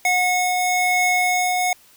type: tone pair together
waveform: square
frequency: 728 / 2183 Hz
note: F#5 / C#7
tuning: -28 / -27 cents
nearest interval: octave + perfect fifth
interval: 1901 cents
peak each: -20 / -21 dBFS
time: 0.05-1.73 s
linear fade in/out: 2 ms
effects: white hiss -52 dBFS RMS until 1.96 s